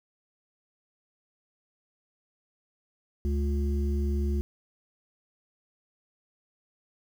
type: harmonic tone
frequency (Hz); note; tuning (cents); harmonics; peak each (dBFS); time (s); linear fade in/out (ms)
71.1; C#2; +45; 1 / 3 / 5; -25 / -34 / -36; 3.25-4.41; 0
effects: 9-bit